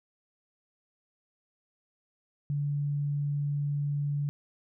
sine tone, 144.3 Hz, D3, 30 cents flat, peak -27 dBFS, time 2.5-4.29 s, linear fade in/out 0 ms, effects none

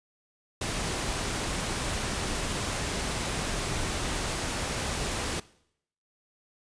pink noise, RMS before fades -31 dBFS, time 0.61-5.4 s, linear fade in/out 5 ms, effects noise-tail reverb RT60 0.7 s tail -20 dB re dry + resampled to 22050 Hz

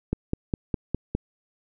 click train, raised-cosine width 3 ms, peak -11 dBFS, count 6, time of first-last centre 0.13-1.15 s, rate 4.9 Hz, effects none

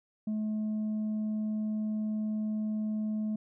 sine tone with tanh clipping, 214.7 Hz, A3, 42 cents flat, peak -30 dBFS, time 0.27-3.36 s, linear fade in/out 5 ms, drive 2 dB, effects none

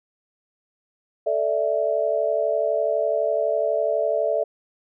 sine chord, A suspended fourth, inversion none, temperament equal, 440 / 587.3 / 659.3 Hz, A4 / D5 / E5, 0 / 0 / 0 cents, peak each -26 / -23 / -23 dBFS, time 1.26-4.44 s, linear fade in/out 10 ms, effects none

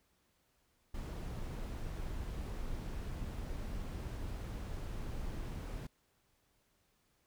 brown noise, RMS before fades -41 dBFS, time 0.94-5.87 s, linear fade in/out 5 ms, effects pink hiss -75 dBFS RMS until 7.26 s

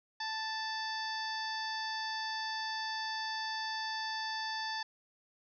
harmonic tone with a mistuned harmonic, 880 Hz, A5, in tune, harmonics 1 / 2 / 3 / 4 / 5 / 6 / 7, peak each -39 / -40 / -52 / -46 / -42 / -46 / -55 dBFS, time 0.2-4.83 s, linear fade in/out 5 ms, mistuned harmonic 5, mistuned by +73 cents, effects none

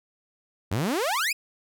sawtooth exponential sweep, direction up, 85.9 to 2647 Hz, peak -20 dBFS, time 0.71-1.33 s, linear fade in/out 10 ms, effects none

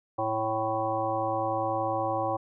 harmonic tone, 110.4 Hz, A2, 6 cents sharp, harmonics 1 / 3 / 5 / 7 / 9 / 10, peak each -38 / -35 / -31 / -30 / -34 / -36 dBFS, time 0.18-2.37 s, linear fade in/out 10 ms, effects none

